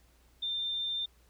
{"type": "tone", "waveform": "sine", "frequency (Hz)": 3593, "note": "A7", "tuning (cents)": 36, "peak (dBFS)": -31, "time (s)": [0.42, 1.06], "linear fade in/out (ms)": 10, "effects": ["added 59 Hz sine -63 dBFS peak until 1.29 s", "pink hiss -67 dBFS RMS until 1.29 s"]}